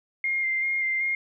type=tone with vibrato; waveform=sine; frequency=2112 Hz; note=C7; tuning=16 cents sharp; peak=-23 dBFS; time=0.24-1.15 s; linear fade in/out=2 ms; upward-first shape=square; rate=2.6 Hz; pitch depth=16 cents each way; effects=none